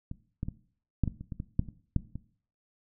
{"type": "clicks", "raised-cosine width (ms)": 5, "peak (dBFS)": [-25, -20, -22, -12, -18, -28, -24, -22, -12, -30, -13, -25], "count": 12, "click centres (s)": [0.114, 0.431, 0.485, 1.037, 1.077, 1.21, 1.322, 1.401, 1.594, 1.687, 1.963, 2.156], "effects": ["noise-tail reverb RT60 0.5 s tail -17 dB re dry"]}